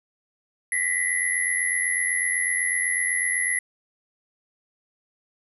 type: tone cluster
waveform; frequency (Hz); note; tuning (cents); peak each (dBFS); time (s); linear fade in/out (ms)
sine; 1932 / 2020 / 11000; B6 / B6 / F9; -39 / +39 / -27; -26 / -26 / -26; 0.72-3.59; 2
effects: none